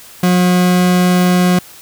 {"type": "tone", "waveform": "40% pulse", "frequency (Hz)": 180.2, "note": "F#3", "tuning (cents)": -45, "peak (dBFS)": -8, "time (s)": [0.23, 1.59], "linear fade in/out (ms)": 5, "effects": ["white hiss -38 dBFS RMS until 1.81 s"]}